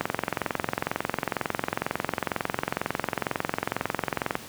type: click train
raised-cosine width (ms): 0.5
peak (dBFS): -9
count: 97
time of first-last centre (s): 0.01-4.354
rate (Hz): 22.1
effects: pink hiss -42 dBFS RMS until 4.48 s + high-pass 100 Hz 12 dB/octave